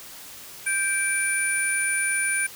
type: tone cluster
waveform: sine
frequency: 1573 / 2334 / 9450 Hz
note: G6 / D7 / D9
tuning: +6 / -11 / +10 cents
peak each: -26 dBFS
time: 0.66-2.47 s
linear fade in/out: 10 ms
effects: white hiss -42 dBFS RMS until 2.55 s